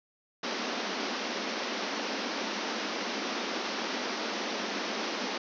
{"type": "band-pass noise", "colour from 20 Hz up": "pink", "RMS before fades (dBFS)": -34, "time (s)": [0.43, 5.38], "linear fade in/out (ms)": 5, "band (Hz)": [200, 6000], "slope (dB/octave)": 96, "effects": []}